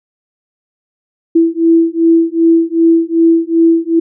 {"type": "beating tone pair", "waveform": "sine", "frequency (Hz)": [329.6, 332.2], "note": ["E4", "E4"], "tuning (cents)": [0, 13], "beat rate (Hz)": 2.6, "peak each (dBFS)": -10, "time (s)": [1.35, 4], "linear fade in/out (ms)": 10, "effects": []}